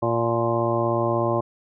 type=harmonic tone with a mistuned harmonic; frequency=116.54 Hz; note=A#2; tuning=in tune; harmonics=1 / 2 / 3 / 4 / 5 / 6 / 7 / 8 / 9; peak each=-27 / -31 / -25 / -34 / -25 / -31 / -31 / -36 / -28 dBFS; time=0.02-1.41 s; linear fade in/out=10 ms; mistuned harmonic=7; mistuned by=+41 cents; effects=none